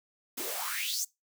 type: noise with high-pass filter sweep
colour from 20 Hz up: white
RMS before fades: -34 dBFS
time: 0.37-1.05 s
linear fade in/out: 10 ms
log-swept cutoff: 260 to 7400 Hz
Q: 5.7
effects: noise-tail reverb RT60 0.2 s tail -22 dB re dry